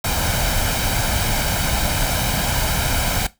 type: noise with comb filter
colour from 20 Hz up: pink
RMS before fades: -20 dBFS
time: 0.04-3.27 s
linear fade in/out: 5 ms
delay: 1.3 ms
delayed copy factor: +0.6
effects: noise-tail reverb RT60 0.2 s tail -17 dB re dry